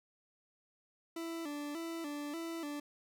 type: tone with vibrato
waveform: 40% pulse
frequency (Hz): 311.1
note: D#4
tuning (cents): 0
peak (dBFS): -38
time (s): 1.16-2.8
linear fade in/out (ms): 5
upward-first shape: square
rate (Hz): 1.7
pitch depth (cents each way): 110
effects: none